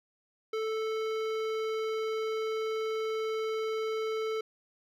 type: tone with hard clipping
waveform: sine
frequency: 439.7 Hz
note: A4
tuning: 1 cent flat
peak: -32 dBFS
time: 0.53-4.41 s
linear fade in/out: 5 ms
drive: 16 dB
effects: none